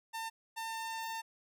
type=tone pair in turn; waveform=sawtooth; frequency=901 / 901 Hz; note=A5 / A5; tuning=+41 / +41 cents; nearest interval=unison; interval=0 cents; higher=neither; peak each=-34 / -34 dBFS; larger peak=neither; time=0.13-0.3 / 0.56-1.22 s; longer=second; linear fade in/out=20 ms; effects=none